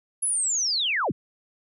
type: linear sweep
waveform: sine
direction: down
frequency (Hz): 10680 to 55.4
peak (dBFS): -22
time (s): 0.22-1.12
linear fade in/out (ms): 10
effects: none